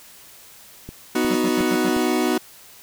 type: click train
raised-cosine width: 3 ms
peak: -21 dBFS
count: 4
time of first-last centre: 0.89-1.965 s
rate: 2.79 Hz
type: chord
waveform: 40% pulse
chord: B major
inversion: none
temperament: equal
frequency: 246.9 / 311.1 / 370 Hz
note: B3 / D#4 / F#4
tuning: 0 / 0 / 0 cents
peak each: -22 dBFS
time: 1.15-2.38 s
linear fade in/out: 5 ms
type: tone bursts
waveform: square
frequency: 190.3 Hz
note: F#3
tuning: 49 cents sharp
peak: -25 dBFS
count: 5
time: 1.3-1.895 s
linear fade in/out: 10 ms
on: 55 ms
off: 80 ms
effects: white hiss -46 dBFS RMS until 2.82 s